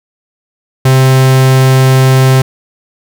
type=tone; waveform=45% pulse; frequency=131.4 Hz; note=C3; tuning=8 cents sharp; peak=-4 dBFS; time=0.85-2.42 s; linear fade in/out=5 ms; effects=none